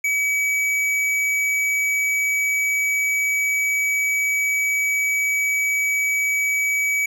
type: tone with hard clipping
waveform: sine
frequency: 2279 Hz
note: C#7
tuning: 47 cents sharp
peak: -20 dBFS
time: 0.04-7.06 s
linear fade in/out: 5 ms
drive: 11 dB
effects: none